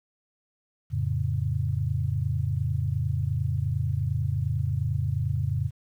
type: chord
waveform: sine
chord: F augmented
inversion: none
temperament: equal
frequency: 87.31 / 110 / 138.59 Hz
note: F2 / A2 / C#3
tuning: 0 / 0 / 0 cents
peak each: -29 / -28 / -28 dBFS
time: 0.9-5.71 s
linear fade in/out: 50 ms
effects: 10-bit